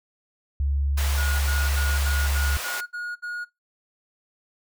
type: tone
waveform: sine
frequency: 70.1 Hz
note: C#2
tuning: 20 cents sharp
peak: -21 dBFS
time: 0.6-2.57 s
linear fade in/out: 0 ms
type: high-pass noise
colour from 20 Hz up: pink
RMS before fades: -32 dBFS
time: 0.97-2.81 s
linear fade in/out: 10 ms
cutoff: 770 Hz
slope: 12 dB/octave
type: tone bursts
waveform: triangle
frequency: 1442 Hz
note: F#6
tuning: 45 cents flat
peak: -27 dBFS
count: 8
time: 1.17-3.451 s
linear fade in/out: 20 ms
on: 230 ms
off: 63 ms
effects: noise-tail reverb RT60 0.2 s tail -20 dB re dry